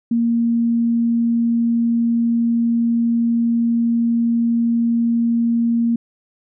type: tone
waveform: sine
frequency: 233.1 Hz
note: A#3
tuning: in tune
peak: -14 dBFS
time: 0.11-5.96 s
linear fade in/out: 5 ms
effects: none